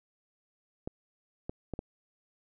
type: clicks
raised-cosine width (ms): 2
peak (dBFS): -22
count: 4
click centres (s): 0.875 / 1.495 / 1.737 / 1.791
effects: none